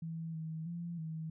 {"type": "tone with pitch steps", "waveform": "sine", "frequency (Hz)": [163.4, 159.7, 171, 159.7], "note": ["E3", "D#3", "F3", "D#3"], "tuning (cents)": [-15, 45, -36, 45], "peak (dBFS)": -38, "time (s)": [0.02, 1.3], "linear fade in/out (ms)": 5, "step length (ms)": 320, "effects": []}